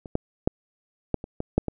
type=clicks; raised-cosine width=2 ms; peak=-25 / -9 / -6 / -9 / -22 / -15 / -6 / -15 dBFS; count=8; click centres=0.058 / 0.154 / 0.475 / 1.143 / 1.241 / 1.404 / 1.58 / 1.683 s; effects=none